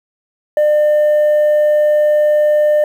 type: tone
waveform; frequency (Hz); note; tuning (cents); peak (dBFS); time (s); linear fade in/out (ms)
sine; 600; D5; +37; -6; 0.57-2.84; 2
effects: tanh soft clip ceiling -8 dBFS + 7-bit